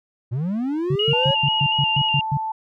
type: linear sweep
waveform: triangle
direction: up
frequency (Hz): 110 to 567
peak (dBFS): -19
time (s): 0.31-1.35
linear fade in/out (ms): 20
type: tone bursts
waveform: sine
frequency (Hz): 142.3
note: C#3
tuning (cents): +46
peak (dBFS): -18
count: 9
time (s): 0.9-2.373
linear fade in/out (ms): 5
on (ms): 57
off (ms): 120
type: tone with vibrato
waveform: sine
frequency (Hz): 2840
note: F7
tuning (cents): +28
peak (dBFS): -19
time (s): 0.99-2.21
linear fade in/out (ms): 5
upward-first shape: square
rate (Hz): 4.1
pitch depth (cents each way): 30
type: tone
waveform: sine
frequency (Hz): 880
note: A5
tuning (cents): 0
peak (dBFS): -23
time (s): 1.13-2.52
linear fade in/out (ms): 5
effects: none